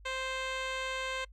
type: tone with low-pass filter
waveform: 10% pulse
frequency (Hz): 523.3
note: C5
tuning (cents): 0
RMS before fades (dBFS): -36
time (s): 0.05-1.25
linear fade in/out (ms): 10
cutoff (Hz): 5200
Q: 1.1
effects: noise-tail reverb RT60 0.1 s tail -25 dB re dry + added 50 Hz sine -51 dBFS peak until 1.32 s